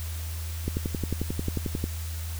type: click train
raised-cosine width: 3 ms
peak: -15 dBFS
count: 14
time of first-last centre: 0.68-1.841 s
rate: 11.2 Hz
effects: added 81 Hz sine -31 dBFS peak until 2.39 s + white hiss -42 dBFS RMS until 2.39 s